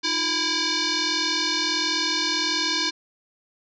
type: tone with frequency modulation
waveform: sine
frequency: 349.2 Hz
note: F4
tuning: in tune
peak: -21 dBFS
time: 0.03-2.91 s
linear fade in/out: 20 ms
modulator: 657 Hz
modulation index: 8
effects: none